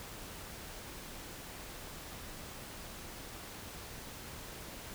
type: silence
effects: pink hiss -47 dBFS RMS until 4.94 s